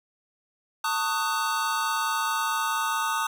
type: chord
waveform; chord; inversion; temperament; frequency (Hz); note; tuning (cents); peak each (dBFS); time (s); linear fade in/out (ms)
square; D# half-diminished seventh; second; just; 896 / 1120.1 / 1244.5 / 1493.4; A5 / C#6 / D#6 / F#6; +31 / +18 / 0 / +16; -30 / -34 / -29 / -33; 0.84-3.27; 5
effects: none